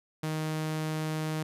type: tone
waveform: sawtooth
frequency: 156.2 Hz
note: D#3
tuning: 7 cents sharp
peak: -26 dBFS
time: 0.23-1.43 s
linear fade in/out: 5 ms
effects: resampled to 32000 Hz